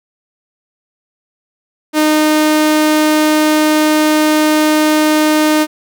sawtooth tone, 306.9 Hz, D#4, 24 cents flat, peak -5 dBFS, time 1.93-5.67 s, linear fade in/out 50 ms, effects none

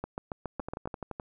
two click trains, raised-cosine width 1 ms, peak -20 / -22 dBFS, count 7 / 8, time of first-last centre 0.04-0.874 / 0.6-1.198 s, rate 7.19 / 11.7 Hz, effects none

